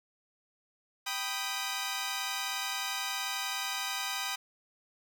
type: chord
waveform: 10% pulse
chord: G augmented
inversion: none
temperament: equal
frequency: 784 / 987.8 / 1244.5 Hz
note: G5 / B5 / D#6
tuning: 0 / 0 / 0 cents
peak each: -29 dBFS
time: 1.06-4.36 s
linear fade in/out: 10 ms
effects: none